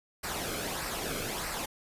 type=noise with flanger; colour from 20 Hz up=pink; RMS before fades=-35 dBFS; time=0.23-1.66 s; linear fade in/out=10 ms; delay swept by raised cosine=0.29 to 1.1 ms; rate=1.6 Hz; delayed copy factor=-0.55; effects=resampled to 32000 Hz